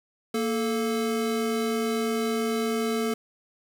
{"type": "tone pair together", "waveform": "square", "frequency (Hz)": [231.8, 437.5], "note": ["A#3", "A4"], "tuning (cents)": [-10, -10], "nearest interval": "major seventh", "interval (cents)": 1100, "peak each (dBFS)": -28, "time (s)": [0.34, 3.14], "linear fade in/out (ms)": 5, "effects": []}